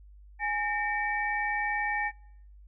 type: tone cluster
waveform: sine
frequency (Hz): 831 / 1818 / 2295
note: G#5 / A#6 / D7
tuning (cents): +1 / -44 / -40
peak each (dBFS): -31 / -30 / -34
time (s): 0.39-2.12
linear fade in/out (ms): 50
effects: noise-tail reverb RT60 0.8 s tail -26 dB re dry + added 50 Hz sine -49 dBFS peak until 2.67 s